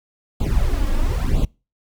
brown noise with flanger, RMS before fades -18 dBFS, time 0.4-1.45 s, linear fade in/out 5 ms, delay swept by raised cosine 0.26 to 3.66 ms, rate 1 Hz, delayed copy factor +0.95, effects noise-tail reverb RT60 0.3 s tail -26 dB re dry

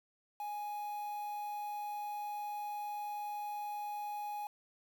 triangle tone with quantisation, 830.6 Hz, G#5, in tune, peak -36 dBFS, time 0.4-4.47 s, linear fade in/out 2 ms, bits 9, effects none

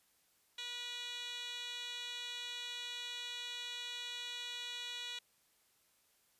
10% pulse tone with band-pass filter, 485.3 Hz, B4, 30 cents flat, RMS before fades -44 dBFS, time 0.58-5.19 s, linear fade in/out 5 ms, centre 3900 Hz, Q 4.4, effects white hiss -73 dBFS RMS until 6.39 s + resampled to 32000 Hz

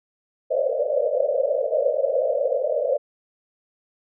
pink band-pass noise, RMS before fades -22 dBFS, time 0.5-2.98 s, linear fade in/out 20 ms, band 490 to 630 Hz, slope 96 dB/octave, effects none

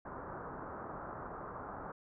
white low-pass noise, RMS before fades -45 dBFS, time 0.05-1.92 s, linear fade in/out 5 ms, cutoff 1400 Hz, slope 48 dB/octave, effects none

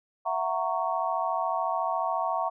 sine chord, F# dominant seventh, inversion third, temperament just, 666 / 740 / 925 / 1110 Hz, E5 / F#5 / A#5 / C#6, +18 / 0 / -14 / +2 cents, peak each -31 dBFS, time 0.25-2.5 s, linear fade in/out 20 ms, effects none

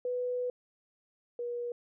sine tone pair in turn, 495.4 / 480.5 Hz, B4 / B4, +5 / -48 cents, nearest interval minor second, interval 53 cents, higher first, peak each -30 / -33 dBFS, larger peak first, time 0.05-0.5 / 1.39-1.72 s, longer first, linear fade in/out 2 ms, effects none

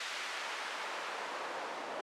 pink noise with band-pass filter sweep, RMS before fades -40 dBFS, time 0-2.01 s, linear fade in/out 5 ms, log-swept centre 2400 to 620 Hz, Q 0.72, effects high-pass 400 Hz 12 dB/octave + low-pass 9000 Hz 12 dB/octave

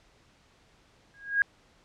sine tone with exponential growth, 1636 Hz, G#6, 26 cents flat, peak -17 dBFS, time 1.14-1.42 s, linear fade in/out 1 ms, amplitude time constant 59 ms, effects pink hiss -62 dBFS RMS until 1.84 s + low-pass 6000 Hz 12 dB/octave

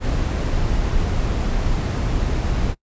brown noise, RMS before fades -20 dBFS, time 0-2.75 s, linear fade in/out 50 ms, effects noise-tail reverb RT60 0.1 s tail -22 dB re dry + resampled to 16000 Hz

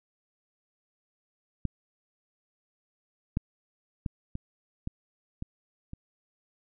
clicks, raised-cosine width 5 ms, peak -16 / -14 / -18 / -22 / -20 / -22 / -27 dBFS, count 7, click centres 1.653 / 3.371 / 4.062 / 4.354 / 4.874 / 5.424 / 5.934 s, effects none

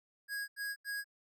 square tone bursts, 1649 Hz, G#6, 13 cents flat, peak -37 dBFS, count 3, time 0.28-1.044 s, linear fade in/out 50 ms, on 200 ms, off 82 ms, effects none

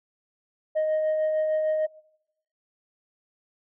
sine tone with tremolo, 622.3 Hz, D#5, in tune, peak -18 dBFS, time 0.75-1.87 s, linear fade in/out 20 ms, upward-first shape triangle, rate 6.6 Hz, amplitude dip 35%, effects noise-tail reverb RT60 0.8 s tail -23 dB re dry + tanh soft clip ceiling -20 dBFS

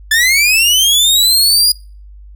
sawtooth linear sweep, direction up, 1722 to 4918 Hz, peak -5 dBFS, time 0.11-1.72 s, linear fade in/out 5 ms, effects noise-tail reverb RT60 0.4 s tail -26 dB re dry + added 50 Hz sine -33 dBFS peak until 2.35 s

